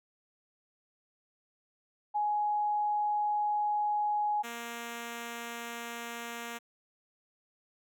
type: tone pair in turn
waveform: sine / 5% pulse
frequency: 836 / 234.6 Hz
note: G#5 / A#3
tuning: +11 / +11 cents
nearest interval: octave + minor seventh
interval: 2200 cents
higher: first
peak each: -27 dBFS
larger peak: neither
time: 2.14-4.43 / 4.43-6.59 s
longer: first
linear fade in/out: 20 ms
effects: none